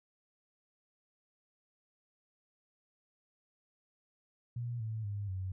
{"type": "tone with pitch steps", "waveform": "sine", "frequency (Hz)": [119.7, 110.4, 101.82, 93.91], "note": ["A#2", "A2", "G#2", "F#2"], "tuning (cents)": [46, 6, -34, 26], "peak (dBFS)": -35, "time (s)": [4.56, 5.52], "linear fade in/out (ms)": 5, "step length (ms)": 240, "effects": []}